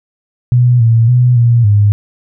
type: tone with pitch steps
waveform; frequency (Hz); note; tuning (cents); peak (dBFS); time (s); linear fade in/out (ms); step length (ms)
sine; 123 / 114.7 / 123.9 / 118.4 / 103.1; B2 / A#2 / B2 / A#2 / G#2; -7 / -28 / +6 / +27 / -12; -5; 0.52-1.92; 0; 280
effects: none